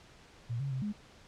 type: tone with pitch steps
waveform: sine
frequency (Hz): 117.9 / 138.3 / 130.9 / 208.3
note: A#2 / C#3 / C3 / G#3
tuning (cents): +20 / -4 / +1 / +5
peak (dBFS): -32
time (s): 0.49-0.93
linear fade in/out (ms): 20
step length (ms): 110
effects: pink hiss -57 dBFS RMS until 1.27 s + low-pass 6000 Hz 12 dB/octave